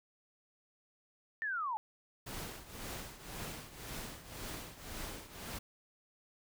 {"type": "linear sweep", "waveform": "sine", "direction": "down", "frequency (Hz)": [1820, 830.6], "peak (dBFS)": -34, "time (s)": [1.42, 1.77], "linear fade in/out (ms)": 0}
{"type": "noise with tremolo", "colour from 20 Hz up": "pink", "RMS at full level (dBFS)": -42, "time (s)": [2.26, 5.59], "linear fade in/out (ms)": 10, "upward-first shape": "triangle", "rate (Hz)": 1.9, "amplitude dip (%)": 80}
{"effects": []}